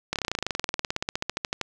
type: slowing click train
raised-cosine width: 0.2 ms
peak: -9 dBFS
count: 30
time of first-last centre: 0.13-1.613 s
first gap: 28 ms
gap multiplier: 1.04
effects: none